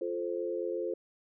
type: chord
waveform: sine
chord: F major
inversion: none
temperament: equal with one note detuned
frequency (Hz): 349.2 / 434.7 / 523.3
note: F4 / A4 / C5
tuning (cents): 0 / -21 / 0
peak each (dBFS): -35 / -36 / -36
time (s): 0.01-0.94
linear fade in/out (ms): 5
effects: none